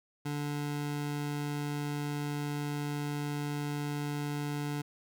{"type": "tone", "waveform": "25% pulse", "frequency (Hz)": 146.1, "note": "D3", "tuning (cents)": -9, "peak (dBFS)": -29, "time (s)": [0.25, 4.82], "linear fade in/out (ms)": 10, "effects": []}